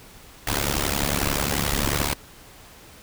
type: noise with amplitude modulation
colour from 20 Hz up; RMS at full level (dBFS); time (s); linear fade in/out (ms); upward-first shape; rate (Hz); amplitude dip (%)
pink; -20; 0.47-2.14; 5; sine; 71.3; 95
effects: pink hiss -47 dBFS RMS until 3.02 s